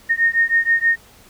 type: beating tone pair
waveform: sine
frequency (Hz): 1841 / 1847.3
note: A#6 / A#6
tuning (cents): -22 / -16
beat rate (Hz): 6.3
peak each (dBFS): -17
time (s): 0.09-0.97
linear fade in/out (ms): 20
effects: pink hiss -48 dBFS RMS until 1.29 s